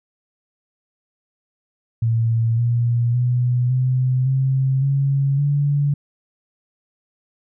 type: tone with pitch steps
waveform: sine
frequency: 114.5 / 118.88 / 123.43 / 128.15 / 133.05 / 138.14 / 143.43 Hz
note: A#2 / A#2 / B2 / C3 / C3 / C#3 / D3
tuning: -31 / +34 / -1 / -36 / +29 / -6 / -41 cents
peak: -15 dBFS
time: 2.02-5.94 s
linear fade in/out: 5 ms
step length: 560 ms
effects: none